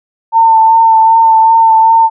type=tone with vibrato; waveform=sine; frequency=898 Hz; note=A5; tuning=35 cents sharp; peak=-3 dBFS; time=0.32-2.1 s; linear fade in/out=50 ms; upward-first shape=sine; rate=2.6 Hz; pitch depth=20 cents each way; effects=none